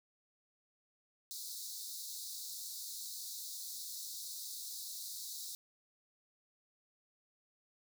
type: high-pass noise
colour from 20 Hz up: pink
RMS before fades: -45 dBFS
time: 1.31-5.55 s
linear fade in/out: 0 ms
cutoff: 3800 Hz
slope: 96 dB/octave
effects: none